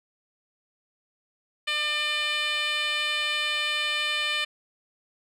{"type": "tone with band-pass filter", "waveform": "10% pulse", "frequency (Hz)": 599, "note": "D5", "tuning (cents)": 34, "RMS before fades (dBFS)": -27, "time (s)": [1.67, 4.45], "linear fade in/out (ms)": 10, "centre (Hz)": 2900, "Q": 1.3, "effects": []}